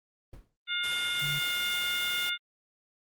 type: noise with exponential decay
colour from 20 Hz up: brown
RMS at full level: -42 dBFS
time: 0.33-0.56 s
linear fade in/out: 5 ms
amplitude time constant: 48 ms
type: harmonic tone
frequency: 710 Hz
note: F5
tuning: 28 cents sharp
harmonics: 2 / 3 / 4 / 5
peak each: -34 / -34 / -36 / -32 dBFS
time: 0.67-2.38 s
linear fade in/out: 50 ms
type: noise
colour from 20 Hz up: white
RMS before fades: -39 dBFS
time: 0.83-2.3 s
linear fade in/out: 10 ms
type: tone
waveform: sine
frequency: 145.1 Hz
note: D3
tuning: 21 cents flat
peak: -35 dBFS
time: 1.21-1.4 s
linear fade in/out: 20 ms
effects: Opus 24 kbps